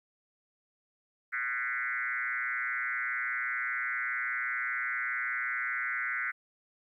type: tone with frequency modulation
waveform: sine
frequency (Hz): 1756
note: A6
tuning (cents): -4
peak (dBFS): -30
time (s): 1.32-6.32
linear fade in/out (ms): 20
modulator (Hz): 125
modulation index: 3.1
effects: 12-bit